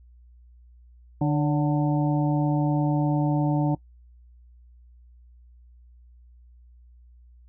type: harmonic tone with a mistuned harmonic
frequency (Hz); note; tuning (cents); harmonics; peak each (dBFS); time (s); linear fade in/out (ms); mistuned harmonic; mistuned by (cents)
148.6; D3; +21; 1 / 2 / 4 / 5 / 6; -22 / -24 / -33 / -33 / -34; 1.21-3.75; 5; 4; -64
effects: noise-tail reverb RT60 0.1 s tail -21 dB re dry + added 60 Hz sine -49 dBFS peak until 7.48 s